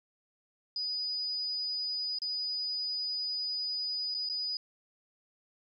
sine tone with dropouts, 4955 Hz, D#8, 8 cents flat, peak -31 dBFS, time 0.76-4.57 s, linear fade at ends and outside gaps 2 ms, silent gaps 2.187-2.218 / 4.143-4.147 / 4.29-4.297 s, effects MP3 96 kbps

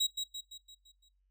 35% pulse tone with echo, 3839 Hz, B7, 50 cents flat, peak -25 dBFS, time 0-0.07 s, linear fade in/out 10 ms, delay 170 ms, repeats 6, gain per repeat -6 dB, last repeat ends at 1.09 s, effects noise-tail reverb RT60 0.3 s tail -22 dB re dry + added 47 Hz sine -70 dBFS peak until 1.3 s

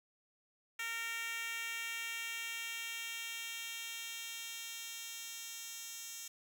10% pulse tone with high-pass filter sweep, 460 Hz, A#4, 23 cents flat, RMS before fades -43 dBFS, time 0.79-6.28 s, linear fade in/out 5 ms, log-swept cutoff 1900 to 5000 Hz, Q 1.5, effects 10-bit

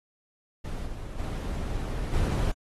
brown noise with level steps, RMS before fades -33 / -37 / -31 / -25 dBFS, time 0.64-2.52 s, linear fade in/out 10 ms, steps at 0.85 / 1.18 / 2.12 s, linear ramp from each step 20 ms, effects AAC 32 kbps

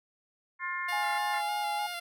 harmonic tone, 354.1 Hz, F4, 24 cents sharp, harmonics 3 / 4 / 5 / 6, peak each -36 / -41 / -36 / -37 dBFS, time 0.59-1.42 s, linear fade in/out 50 ms
10% pulse tone with vibrato, 700 Hz, F5, 4 cents sharp, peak -27 dBFS, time 0.88-2 s, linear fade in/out 10 ms, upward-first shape square, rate 3.3 Hz, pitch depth 19 cents each way
sine tone, 830.6 Hz, G#5, in tune, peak -30 dBFS, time 0.92-1.87 s, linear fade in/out 10 ms
effects none

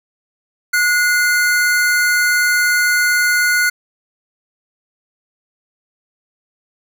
square tone pair together, 1455.6 / 2077 Hz, F#6 / C7, -29 / -13 cents, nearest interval tritone, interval 616 cents, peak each -14 / -19 dBFS, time 0.73-3.7 s, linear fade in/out 10 ms, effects none

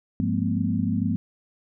sine tone cluster, 101.4 / 174.7 / 206.3 / 228.2 / 254.9 Hz, G#2 / F3 / G#3 / A#3 / C4, -41 / +1 / -11 / -37 / -45 cents, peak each -28 dBFS, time 0.2-1.16 s, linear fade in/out 0 ms, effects none

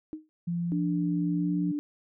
sine tone with exponential decay, 311.1 Hz, D#4, in tune, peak -30 dBFS, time 0.13-0.29 s, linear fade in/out 0 ms, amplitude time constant 33 ms
sine tone with pitch glide, 171.9 to 176.43 Hz, F3 to F3, -27 to +18 cents, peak -27 dBFS, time 0.47-1.72 s, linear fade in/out 10 ms, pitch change +45 cents, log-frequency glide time 1.36-1.53 s
sine tone, 293.7 Hz, D4, in tune, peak -28 dBFS, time 0.72-1.79 s, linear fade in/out 0 ms
effects none

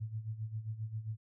sine tone with tremolo, 109.8 Hz, A2, 3 cents flat, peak -34 dBFS, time 0-1.17 s, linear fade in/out 20 ms, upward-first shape sine, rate 7.5 Hz, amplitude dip 75%, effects none

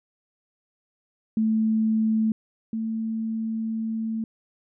sine tone pair in turn, 220 / 222.9 Hz, A3 / A3, 0 / +23 cents, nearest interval unison, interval 23 cents, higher second, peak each -19 / -25 dBFS, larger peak first, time 1.37-2.32 / 2.73-4.24 s, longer second, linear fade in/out 2 ms, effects none

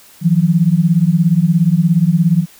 sine beating tone pair, 160.7 / 177.7 Hz, E3 / F3, -44 / +30 cents, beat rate 17 Hz, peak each -12 dBFS, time 0.21-2.46 s, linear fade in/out 50 ms, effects white hiss -44 dBFS RMS until 2.59 s

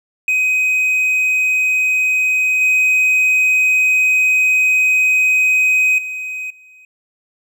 triangle tone with level steps, 2516 Hz, D#7, 19 cents sharp, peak -11 / -9 / -21 / -40 dBFS, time 0.28-6.85 s, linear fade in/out 2 ms, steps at 2.61 / 5.98 / 6.5 s, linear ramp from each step 5 ms, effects none

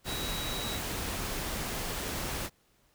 sine tone in noise, 3870 Hz, B7, 36 cents flat, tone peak -38 dBFS, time 0.05-0.8 s, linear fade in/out 50 ms, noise pink, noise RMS -35 dBFS, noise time 0.04-2.5 s, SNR -6 dB, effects pink hiss -68 dBFS RMS until 2.94 s

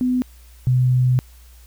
sine tone pair in turn, 251.5 / 126.55 Hz, B3 / B2, +32 / +43 cents, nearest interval octave, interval 1189 cents, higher first, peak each -16 / -13 dBFS, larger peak second, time 0.01-0.22 / 0.67-1.19 s, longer second, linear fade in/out 0 ms, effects added 60 Hz sine -43 dBFS peak until 1.66 s + white hiss -53 dBFS RMS until 1.66 s

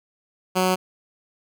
10% pulse tone, 185 Hz, F#3, in tune, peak -10 dBFS, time 0.55-0.76 s, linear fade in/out 20 ms, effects none

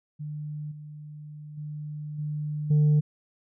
sine tone with level steps, 150 Hz, D3, 37 cents sharp, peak -32 / -39 / -33 / -28 / -15 dBFS, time 0.19-3.01 s, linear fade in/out 20 ms, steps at 0.71 / 1.57 / 2.18 / 2.7 s, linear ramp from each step 10 ms, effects tanh soft clip ceiling -16 dBFS

